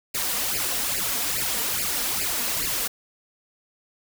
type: noise with flanger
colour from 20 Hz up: white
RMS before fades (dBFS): -26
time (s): 0.14-2.88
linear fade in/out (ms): 10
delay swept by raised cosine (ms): 0.41 to 4.31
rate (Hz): 2.4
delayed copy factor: +0.9
effects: none